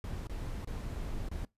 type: noise with dropouts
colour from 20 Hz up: brown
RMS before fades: -38 dBFS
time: 0.04-1.45 s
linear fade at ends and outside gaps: 1 ms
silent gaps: 0.271-0.296 / 0.648-0.673 / 1.287-1.314 s
effects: noise-tail reverb RT60 0.2 s tail -23 dB re dry + resampled to 32000 Hz